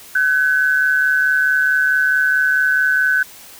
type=tone pair together; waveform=sine; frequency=1516.4 / 1661 Hz; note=F#6 / G#6; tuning=+42 / 0 cents; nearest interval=major second; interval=158 cents; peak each=-13 / -21 dBFS; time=0.15-3.23 s; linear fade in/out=5 ms; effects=white hiss -40 dBFS RMS until 3.59 s